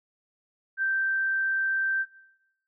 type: tone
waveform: sine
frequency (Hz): 1564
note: G6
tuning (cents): -4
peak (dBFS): -23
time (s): 0.77-2.06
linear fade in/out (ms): 50
effects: noise-tail reverb RT60 1.0 s tail -20 dB re dry